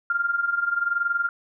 sine tone with amplitude modulation, 1396.9 Hz, F6, in tune, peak -18 dBFS, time 0.1-1.29 s, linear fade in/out 2 ms, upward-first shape sine, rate 21 Hz, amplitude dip 75%, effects none

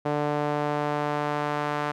sawtooth tone with band-pass filter sweep, 147.7 Hz, D3, 10 cents sharp, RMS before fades -27 dBFS, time 0.05-1.92 s, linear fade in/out 10 ms, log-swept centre 630 to 1100 Hz, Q 1.1, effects none

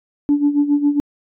sine tone with tremolo, 289.5 Hz, D4, 25 cents flat, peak -9 dBFS, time 0.29-1 s, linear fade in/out 0 ms, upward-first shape sine, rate 7.3 Hz, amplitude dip 75%, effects tanh soft clip ceiling -7 dBFS

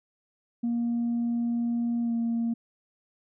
sine tone with pitch glide, 235.8 to 231.9 Hz, A#3 to A#3, +20 to -9 cents, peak -23 dBFS, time 0.63-2.54 s, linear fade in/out 10 ms, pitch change -29 cents, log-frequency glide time 2.02-2.13 s, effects tanh soft clip ceiling -22 dBFS

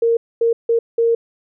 sine tone bursts at uneven times, 462.6 Hz, A#4, 13 cents flat, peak -12 dBFS, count 4, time 0.02-0.17 / 0.41-0.53 / 0.69-0.79 / 0.98-1.15 s, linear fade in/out 5 ms, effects none

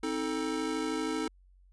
square chord, A diminished, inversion first, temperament just, 264 / 316.8 / 440 Hz, C4 / Eb4 / A4, +16 / +31 / 0 cents, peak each -37 / -34 / -37 dBFS, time 0.03-1.28 s, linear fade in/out 5 ms, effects added 46 Hz sine -57 dBFS peak until 1.72 s + resampled to 22050 Hz

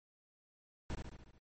brown noise with echo, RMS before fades -39 dBFS, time 0.9-0.95 s, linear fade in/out 0 ms, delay 72 ms, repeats 6, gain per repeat -4 dB, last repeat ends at 1.382 s, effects MP3 32 kbps

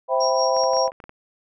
sine chord, C major seventh, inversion none, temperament equal, 523.3 / 659.3 / 784 / 987.8 Hz, C5 / E5 / G5 / B5, 0 / 0 / 0 / 0 cents, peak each -21 / -23 / -25 / -24 dBFS, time 0.08-0.91 s, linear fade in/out 50 ms
sine tone with tremolo, 5588 Hz, F8, in tune, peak -23 dBFS, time 0.2-0.88 s, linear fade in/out 10 ms, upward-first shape sine, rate 5.5 Hz, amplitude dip 70%
clicks, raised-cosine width 0.5 ms, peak -25 dBFS, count 9, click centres 0.566 / 0.637 / 0.734 / 0.768 / 0.878 / 0.919 / 1.002 / 1.04 / 1.094 s
effects none

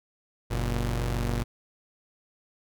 sawtooth tone pair together, 47.23 / 119 Hz, F#1 / A#2, +36 / +36 cents, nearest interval octave + major third, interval 1600 cents, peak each -24 / -26 dBFS, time 0.5-1.44 s, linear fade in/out 20 ms, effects none

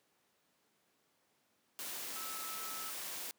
sine tone in noise, 1304 Hz, E6, 19 cents flat, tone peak -47 dBFS, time 2.16-2.9 s, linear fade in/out 0 ms, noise white, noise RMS -43 dBFS, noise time 1.79-3.31 s, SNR -7 dB, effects pink hiss -75 dBFS RMS until 3.38 s + high-pass 200 Hz 12 dB/octave

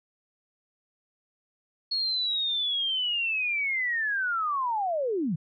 sine linear sweep, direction down, 4349 to 138.59 Hz, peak -25 dBFS, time 1.91-5.36 s, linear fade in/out 10 ms, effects none

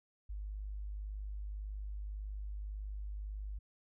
sine tone, 50.9 Hz, G#1, 34 cents flat, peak -39 dBFS, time 0.29-3.59 s, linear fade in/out 10 ms, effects none

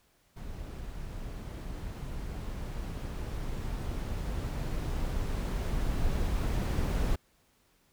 brown noise with level ramp, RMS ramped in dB -41 to -28 dBFS, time 0.36-7.16 s, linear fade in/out 10 ms, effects pink hiss -68 dBFS RMS until 7.92 s

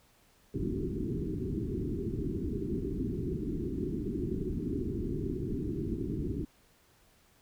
white low-pass noise, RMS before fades -34 dBFS, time 0.54-6.45 s, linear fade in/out 5 ms, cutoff 400 Hz, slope 96 dB/octave, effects pink hiss -65 dBFS RMS until 7.41 s

